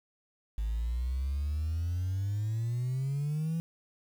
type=exponential sweep; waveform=sine; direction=up; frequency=51.91 to 167.2 Hz; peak=-27 dBFS; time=0.58-3.6 s; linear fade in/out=0 ms; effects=tanh soft clip ceiling -27 dBFS + 9-bit